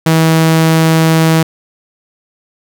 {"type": "tone", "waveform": "sawtooth", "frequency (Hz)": 161.4, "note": "E3", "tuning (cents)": -36, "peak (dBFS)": -3, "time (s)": [0.06, 1.43], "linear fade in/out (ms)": 5, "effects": []}